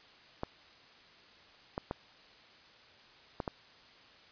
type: clicks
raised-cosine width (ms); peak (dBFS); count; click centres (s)
1; -20; 5; 0.434 / 1.779 / 1.911 / 3.402 / 3.478
effects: white hiss -58 dBFS RMS until 4.31 s + resampled to 11025 Hz